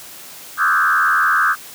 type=tone with frequency modulation; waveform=sine; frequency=1396.9 Hz; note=F6; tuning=in tune; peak=-12 dBFS; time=0.57-1.56 s; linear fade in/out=50 ms; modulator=80.7 Hz; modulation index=2.9; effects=white hiss -37 dBFS RMS until 1.74 s + high-pass 100 Hz 12 dB/octave